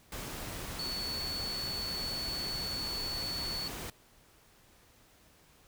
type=tone in noise; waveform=sine; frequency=4435 Hz; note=C#8; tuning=in tune; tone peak=-35 dBFS; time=0.79-3.68 s; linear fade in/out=2 ms; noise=pink; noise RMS=-41 dBFS; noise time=0.12-3.9 s; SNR=+3 dB; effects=pink hiss -62 dBFS RMS until 5.67 s